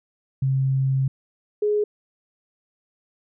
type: tone pair in turn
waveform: sine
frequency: 133.8 / 418.3 Hz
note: C3 / G#4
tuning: +39 / +12 cents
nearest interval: octave + minor sixth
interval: 1973 cents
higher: second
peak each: -18 dBFS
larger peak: neither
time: 0.42-1.08 / 1.62-1.84 s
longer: first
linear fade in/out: 5 ms
effects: none